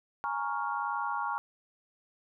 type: chord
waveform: sine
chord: Bb minor seventh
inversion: third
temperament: equal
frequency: 830.6 / 932.3 / 1108.7 / 1396.9 Hz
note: Ab5 / Bb5 / Db6 / F6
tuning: 0 / 0 / 0 / 0 cents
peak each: -36 / -35 / -35 / -37 dBFS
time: 0.24-1.38 s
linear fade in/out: 0 ms
effects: none